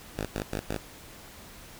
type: tone bursts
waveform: 5% pulse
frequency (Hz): 52.5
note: G#1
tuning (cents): +19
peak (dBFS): -19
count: 4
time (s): 0.17-0.772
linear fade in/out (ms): 10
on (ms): 86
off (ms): 86
effects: pink hiss -48 dBFS RMS until 1.79 s